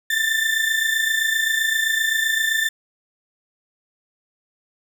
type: tone pair together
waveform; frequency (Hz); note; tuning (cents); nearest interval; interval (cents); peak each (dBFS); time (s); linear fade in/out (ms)
35% pulse; 1765 / 1792.7; A6 / A6; +5 / +32; unison; 27; -20 / -19; 0.1-2.69; 5
effects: none